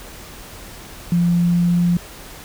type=tone with pitch glide; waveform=sine; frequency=173.2 to 174.3 Hz; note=F3 to F3; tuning=-14 to -3 cents; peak=-13 dBFS; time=1.12-1.97 s; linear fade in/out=2 ms; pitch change=+11 cents; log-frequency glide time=1.33-1.78 s; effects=added 42 Hz sine -45 dBFS peak until 2.44 s + pink hiss -38 dBFS RMS until 2.44 s